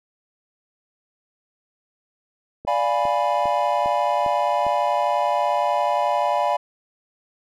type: click train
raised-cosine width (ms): 2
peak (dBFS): -22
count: 6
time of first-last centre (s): 2.65-4.666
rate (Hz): 2.48
type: chord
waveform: triangle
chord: D diminished seventh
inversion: none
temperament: equal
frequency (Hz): 587.3 / 698.5 / 830.6 / 987.8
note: D5 / F5 / Ab5 / Cb6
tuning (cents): 0 / 0 / 0 / 0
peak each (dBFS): -22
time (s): 2.67-6.57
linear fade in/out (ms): 10
effects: none